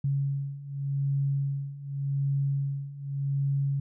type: beating tone pair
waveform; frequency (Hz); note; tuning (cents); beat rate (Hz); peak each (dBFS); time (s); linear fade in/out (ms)
sine; 138.59 / 139.45; C#3 / C#3; 0 / +11; 0.86; -31 / -28; 0.04-3.8; 5
effects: none